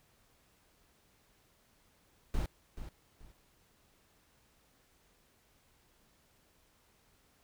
brown noise with echo, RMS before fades -32 dBFS, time 2.34-2.46 s, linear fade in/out 2 ms, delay 430 ms, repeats 2, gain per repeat -11 dB, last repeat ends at 3.32 s, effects pink hiss -69 dBFS RMS until 7.43 s

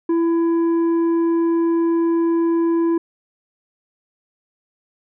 sine tone with tanh clipping, 334 Hz, E4, 23 cents sharp, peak -16 dBFS, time 0.09-2.98 s, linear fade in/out 5 ms, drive 6 dB, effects none

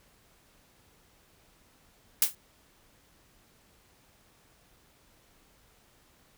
blue noise with exponential decay, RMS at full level -18 dBFS, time 2.22-2.35 s, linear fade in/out 2 ms, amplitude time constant 28 ms, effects pink hiss -63 dBFS RMS until 6.37 s

